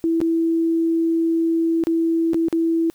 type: tone with dropouts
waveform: sine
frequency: 329.6 Hz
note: E4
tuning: in tune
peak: -16 dBFS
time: 0.04-2.9 s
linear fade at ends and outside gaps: 0 ms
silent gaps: 0.204-0.214 / 1.838-1.87 / 2.334-2.344 / 2.484-2.527 s
effects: white hiss -57 dBFS RMS until 2.94 s